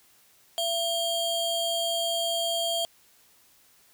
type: ring-modulated tone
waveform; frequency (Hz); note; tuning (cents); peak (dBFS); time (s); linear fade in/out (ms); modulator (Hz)
square; 1945; B6; -27; -23; 0.58-2.85; 0; 1270
effects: white hiss -60 dBFS RMS until 3.93 s